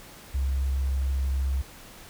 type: tone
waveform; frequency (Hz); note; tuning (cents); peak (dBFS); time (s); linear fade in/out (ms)
sine; 67.1; C2; +44; -22; 0.34-1.62; 10
effects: tanh soft clip ceiling -19 dBFS + pink hiss -47 dBFS RMS until 2.09 s